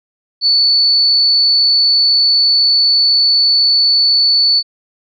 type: tone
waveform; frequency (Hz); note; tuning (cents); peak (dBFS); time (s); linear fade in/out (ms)
sine; 4466; C#8; +12; -8; 0.41-4.63; 50
effects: none